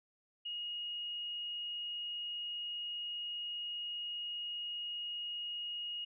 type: tone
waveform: sine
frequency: 2875 Hz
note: F7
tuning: 50 cents sharp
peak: -38 dBFS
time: 0.45-6.05 s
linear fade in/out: 10 ms
effects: none